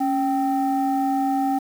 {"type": "tone pair together", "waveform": "sine", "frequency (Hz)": [275.9, 779.7], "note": ["C#4", "G5"], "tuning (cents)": [-8, -10], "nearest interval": "octave + tritone", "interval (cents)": 1798, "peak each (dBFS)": -20, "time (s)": [0, 1.59], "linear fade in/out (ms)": 10, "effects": ["tanh soft clip ceiling -15 dBFS", "7-bit"]}